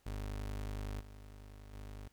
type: tone with level steps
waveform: 30% pulse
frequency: 50.8 Hz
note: G#1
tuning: 38 cents flat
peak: -36 / -48 / -43 dBFS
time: 0.06-2.08 s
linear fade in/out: 5 ms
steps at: 1 / 1.73 s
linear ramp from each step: 10 ms
effects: pink hiss -72 dBFS RMS until 2.12 s